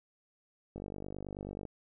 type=click train; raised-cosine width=2 ms; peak=-28 dBFS; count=45; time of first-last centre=0.76-1.652 s; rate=49.3 Hz; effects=none